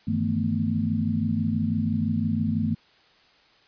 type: tone cluster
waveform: sine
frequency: 98.3 / 157.1 / 169.9 / 220.7 / 246.7 Hz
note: G2 / D#3 / F3 / A3 / B3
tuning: +5 / +17 / -47 / +5 / -2 cents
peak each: -29 / -30 / -34 / -25 / -30 dBFS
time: 0.07-2.75 s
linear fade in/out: 10 ms
effects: white hiss -58 dBFS RMS until 3.67 s + resampled to 11025 Hz